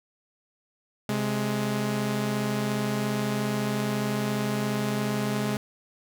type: tone pair together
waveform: sawtooth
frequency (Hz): 131.85 / 209.3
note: C3 / G#3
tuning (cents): +14 / +14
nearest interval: minor sixth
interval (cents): 800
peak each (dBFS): -26 / -23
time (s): 1.09-5.57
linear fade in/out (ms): 2
effects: none